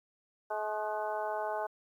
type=harmonic tone with a mistuned harmonic; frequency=213.4 Hz; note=G#3; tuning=47 cents sharp; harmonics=2 / 3 / 4 / 5 / 6 / 7; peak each=-41 / -36 / -36 / -43 / -47 / -44 dBFS; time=0.5-1.67 s; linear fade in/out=10 ms; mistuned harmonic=6; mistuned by=-53 cents; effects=11-bit